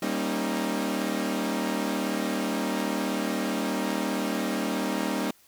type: chord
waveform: sawtooth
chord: Eb dominant seventh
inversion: first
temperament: equal with one note detuned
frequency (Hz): 196 / 233.1 / 271.2 / 311.1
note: G3 / Bb3 / Db4 / Eb4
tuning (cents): 0 / 0 / -38 / 0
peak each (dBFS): -28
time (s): 0.02-5.31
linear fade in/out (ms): 5
effects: white hiss -59 dBFS RMS until 5.47 s